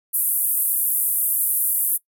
pink band-pass noise, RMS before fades -21 dBFS, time 0.13-1.98 s, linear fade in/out 20 ms, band 10000 to 15000 Hz, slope 48 dB/octave, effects noise-tail reverb RT60 0.1 s tail -22 dB re dry

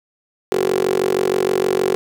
15% pulse tone with high-pass filter, 46.37 Hz, F#1, 5 cents sharp, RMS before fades -18 dBFS, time 0.52-1.95 s, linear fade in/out 0 ms, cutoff 370 Hz, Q 7.1, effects none

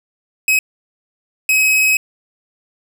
45% pulse tone bursts at uneven times, 2547 Hz, D#7, 40 cents sharp, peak -11 dBFS, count 2, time 0.48-0.59 / 1.49-1.97 s, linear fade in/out 2 ms, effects none

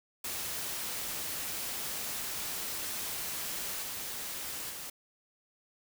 white noise with level steps, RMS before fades -37 / -39 / -42 dBFS, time 0.24-4.9 s, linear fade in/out 5 ms, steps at 3.82 / 4.69 s, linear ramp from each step 20 ms, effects none

